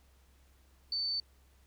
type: tone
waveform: sine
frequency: 4533 Hz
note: C#8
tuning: 38 cents sharp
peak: -31 dBFS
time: 0.92-1.2 s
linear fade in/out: 2 ms
effects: added 66 Hz sine -62 dBFS peak until 1.66 s + pink hiss -69 dBFS RMS until 1.66 s